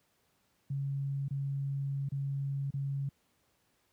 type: tone with dropouts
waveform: sine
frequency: 138.59 Hz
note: C#3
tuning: in tune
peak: -31 dBFS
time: 0.7-3.09 s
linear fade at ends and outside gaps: 5 ms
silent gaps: 1.282-1.307 / 2.088-2.119 / 2.705-2.738 s
effects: pink hiss -73 dBFS RMS until 3.92 s + high-pass 80 Hz 12 dB/octave